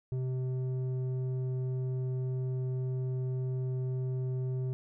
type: tone with low-pass filter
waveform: square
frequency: 128.7 Hz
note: C3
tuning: 28 cents flat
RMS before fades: -33 dBFS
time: 0.12-4.73 s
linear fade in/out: 0 ms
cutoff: 330 Hz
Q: 1.1
effects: none